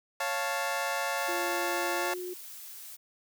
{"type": "chord", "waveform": "20% pulse", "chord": "Db augmented", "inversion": "none", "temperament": "equal", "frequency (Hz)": [554.4, 698.5, 880], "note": ["Db5", "F5", "A5"], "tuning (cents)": [0, 0, 0], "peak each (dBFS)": -29, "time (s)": [0.2, 2.14], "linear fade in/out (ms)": 5}
{"type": "noise", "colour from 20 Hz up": "blue", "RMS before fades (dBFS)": -45, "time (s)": [1.17, 2.97], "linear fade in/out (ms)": 20}
{"type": "tone with pitch glide", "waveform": "sine", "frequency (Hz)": [345.9, 361.6], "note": ["F4", "F#4"], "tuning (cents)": [-17, -40], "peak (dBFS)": -35, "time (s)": [1.28, 2.34], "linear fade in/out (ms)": 10, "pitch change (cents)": 77, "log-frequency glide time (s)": [1.97, 2.17]}
{"effects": []}